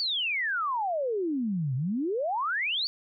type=exponential two-way sweep; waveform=sine; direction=down then up; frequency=4645 to 122.7 to 4645 Hz; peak=-26 dBFS; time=0-2.87 s; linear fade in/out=0 ms; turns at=1.75 s; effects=none